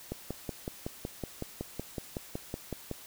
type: click train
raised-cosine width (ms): 2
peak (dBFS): -21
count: 16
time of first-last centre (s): 0.12-2.913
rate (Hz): 5.37
effects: white hiss -50 dBFS RMS until 3.06 s